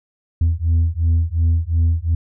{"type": "beating tone pair", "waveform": "sine", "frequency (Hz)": [81.4, 84.2], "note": ["E2", "E2"], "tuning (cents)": [-21, 37], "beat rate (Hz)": 2.8, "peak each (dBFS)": -15, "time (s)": [0.41, 2.15], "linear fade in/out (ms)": 5, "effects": ["tanh soft clip ceiling -11 dBFS"]}